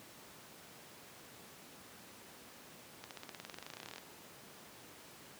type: accelerating click train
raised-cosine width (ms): 0.2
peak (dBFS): -28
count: 24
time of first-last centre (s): 3.04-3.982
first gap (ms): 68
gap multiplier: 0.95
effects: pink hiss -55 dBFS RMS until 5.39 s + high-pass 150 Hz 12 dB/octave